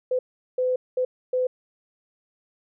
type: tone bursts at uneven times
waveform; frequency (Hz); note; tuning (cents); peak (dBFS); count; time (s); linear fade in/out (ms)
sine; 507; B4; +45; -20; 4; 0.11-0.19 / 0.58-0.76 / 0.97-1.05 / 1.33-1.47; 5
effects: none